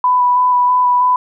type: tone with vibrato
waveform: sine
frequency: 992 Hz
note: B5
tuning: 7 cents sharp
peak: -9 dBFS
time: 0.04-1.16 s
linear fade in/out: 2 ms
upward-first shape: square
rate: 3.1 Hz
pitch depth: 11 cents each way
effects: none